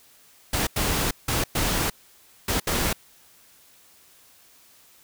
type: noise bursts at uneven times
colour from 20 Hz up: pink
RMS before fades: -24 dBFS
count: 6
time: 0.53-0.67 / 0.76-1.11 / 1.28-1.44 / 1.55-1.9 / 2.48-2.6 / 2.67-2.93 s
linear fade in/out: 5 ms
effects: white hiss -55 dBFS RMS until 5.03 s